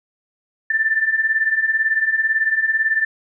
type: beating tone pair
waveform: sine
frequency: 1760 / 1778 Hz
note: A6 / A6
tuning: 0 / +18 cents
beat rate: 18 Hz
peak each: -21 / -17 dBFS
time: 0.7-3.05 s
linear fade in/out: 5 ms
effects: none